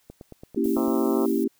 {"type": "click train", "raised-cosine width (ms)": 2, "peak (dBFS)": -27, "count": 8, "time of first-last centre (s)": [0.1, 0.881], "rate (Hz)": 8.96}
{"type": "chord", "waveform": "sine", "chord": "A# diminished seventh", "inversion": "none", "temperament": "equal", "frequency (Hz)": [233.1, 277.2, 329.6, 392], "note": ["A#3", "C#4", "E4", "G4"], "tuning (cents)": [0, 0, 0, 0], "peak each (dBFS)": -26, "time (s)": [0.56, 1.48], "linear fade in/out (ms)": 10}
{"type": "noise", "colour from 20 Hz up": "violet", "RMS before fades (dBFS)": -41, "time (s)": [0.64, 1.44], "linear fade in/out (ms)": 2}
{"type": "harmonic tone", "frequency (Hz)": 130.81, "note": "C3", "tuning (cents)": 0, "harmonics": [3, 4, 5, 6, 7, 8, 9, 10], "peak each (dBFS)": [-31, -33, -35, -37, -38, -39, -40, -41], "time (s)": [0.76, 1.26], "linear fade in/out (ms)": 5}
{"effects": ["white hiss -65 dBFS RMS until 1.59 s"]}